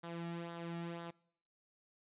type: tone with flanger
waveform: sawtooth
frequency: 169.4 Hz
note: E3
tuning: 48 cents sharp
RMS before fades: -44 dBFS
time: 0.03-1.11 s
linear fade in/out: 10 ms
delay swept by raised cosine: 0.38 to 1.98 ms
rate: 2 Hz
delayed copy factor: -0.55
effects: noise-tail reverb RT60 0.7 s tail -24 dB re dry + resampled to 8000 Hz